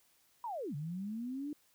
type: linear two-way sweep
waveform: sine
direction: down then up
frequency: 990 to 138.59 to 301.3 Hz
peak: -37 dBFS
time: 0.44-1.53 s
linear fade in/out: 2 ms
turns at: 0.75 s
effects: white hiss -70 dBFS RMS until 1.74 s